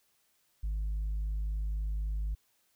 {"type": "tone", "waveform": "sine", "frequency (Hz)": 51.91, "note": "G#1", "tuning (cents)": 0, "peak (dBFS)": -28, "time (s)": [0.63, 2.35], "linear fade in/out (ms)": 10, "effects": ["tanh soft clip ceiling -29 dBFS", "white hiss -72 dBFS RMS until 2.75 s"]}